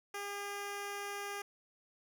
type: tone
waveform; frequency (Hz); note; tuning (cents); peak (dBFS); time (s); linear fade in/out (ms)
10% pulse; 404.3; G#4; -46; -31; 0.14-1.42; 5
effects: none